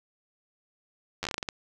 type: slowing click train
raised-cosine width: 0.2 ms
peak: -14 dBFS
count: 10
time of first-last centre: 1.23-1.488 s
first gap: 10 ms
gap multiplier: 1.25
effects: none